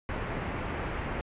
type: low-pass noise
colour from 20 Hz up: pink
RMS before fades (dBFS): -34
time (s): 0.09-1.21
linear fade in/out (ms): 0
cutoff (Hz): 2400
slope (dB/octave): 24
effects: resampled to 8000 Hz